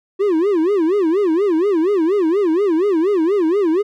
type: tone with vibrato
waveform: triangle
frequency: 361.9 Hz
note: F#4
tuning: 38 cents flat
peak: -11 dBFS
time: 0.19-3.83 s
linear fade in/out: 20 ms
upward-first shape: sine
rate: 4.2 Hz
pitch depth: 250 cents each way
effects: none